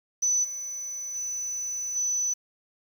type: tone with level steps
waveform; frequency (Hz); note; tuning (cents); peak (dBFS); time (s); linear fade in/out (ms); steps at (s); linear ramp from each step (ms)
sine; 5990; F#8; +20; -21 / -32 / -29 / -24; 0.22-2.34; 10; 0.43 / 1.14 / 1.95; 20
effects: 8-bit